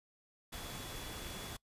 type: tone in noise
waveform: sine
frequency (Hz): 3406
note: G#7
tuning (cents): +43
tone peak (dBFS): -53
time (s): 0.52-1.57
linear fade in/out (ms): 10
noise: pink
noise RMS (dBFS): -45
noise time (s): 0.52-1.57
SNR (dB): -11
effects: noise-tail reverb RT60 0.1 s tail -23 dB re dry + resampled to 32000 Hz